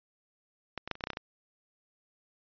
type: clicks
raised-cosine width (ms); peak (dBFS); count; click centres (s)
0.3; -19 / -22 / -15 / -30 / -23 / -14 / -18 / -17 / -28 / -19; 10; 0.777 / 0.876 / 0.913 / 0.954 / 1.008 / 1.039 / 1.071 / 1.103 / 1.133 / 1.171
effects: resampled to 11025 Hz